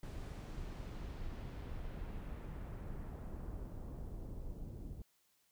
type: noise with low-pass filter sweep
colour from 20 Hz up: brown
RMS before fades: -45 dBFS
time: 0.03-5.02 s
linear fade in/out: 2 ms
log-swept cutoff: 12000 to 400 Hz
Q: 0.72
effects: white hiss -75 dBFS RMS until 5.51 s